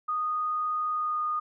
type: tone with pitch glide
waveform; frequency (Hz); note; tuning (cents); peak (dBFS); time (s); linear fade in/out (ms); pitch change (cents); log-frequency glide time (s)
sine; 1237 to 1227.7; D#6 to D#6; -10 to -24; -26; 0.08-1.4; 10; -14; 0.9-1.21
effects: none